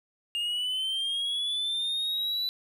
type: linear sweep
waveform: triangle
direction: up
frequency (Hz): 2818 to 3983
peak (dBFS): -26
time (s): 0.35-2.49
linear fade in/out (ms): 0
effects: none